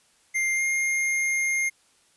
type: tone with pitch glide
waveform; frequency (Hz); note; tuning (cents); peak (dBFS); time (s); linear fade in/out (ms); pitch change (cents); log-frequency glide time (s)
square; 2100 to 2124; C7 to C7; +6 to +25; -23; 0.34-1.7; 20; +19; 0.55-0.61
effects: white hiss -62 dBFS RMS until 2.16 s + resampled to 24000 Hz